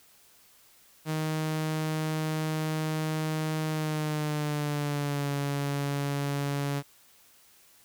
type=tone with pitch glide; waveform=sawtooth; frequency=156.4 to 141.77 Hz; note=D#3 to C#3; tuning=+9 to +39 cents; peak=-24 dBFS; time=1.05-6.83 s; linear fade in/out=50 ms; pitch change=-170 cents; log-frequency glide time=3.68-5.31 s; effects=white hiss -59 dBFS RMS until 7.84 s